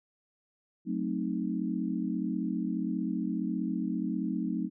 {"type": "chord", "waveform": "sine", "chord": "F# diminished seventh", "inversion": "none", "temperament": "equal", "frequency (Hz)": [185, 220, 261.6, 311.1], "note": ["F#3", "A3", "C4", "Eb4"], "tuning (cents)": [0, 0, 0, 0], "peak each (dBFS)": [-34, -34, -35, -35], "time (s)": [0.85, 4.7], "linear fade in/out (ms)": 50, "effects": []}